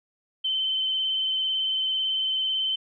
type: tone with vibrato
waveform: sine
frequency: 3078 Hz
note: G7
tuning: 32 cents flat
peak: -23 dBFS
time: 0.44-2.76 s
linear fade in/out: 10 ms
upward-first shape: triangle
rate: 18 Hz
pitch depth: 22 cents each way
effects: none